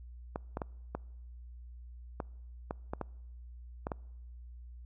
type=clicks; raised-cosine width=1 ms; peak=-21 dBFS; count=10; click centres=0.359 / 0.571 / 0.618 / 0.95 / 2.202 / 2.709 / 2.935 / 3.013 / 3.869 / 3.918 s; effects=noise-tail reverb RT60 1.0 s tail -26 dB re dry + added 60 Hz sine -46 dBFS peak until 4.85 s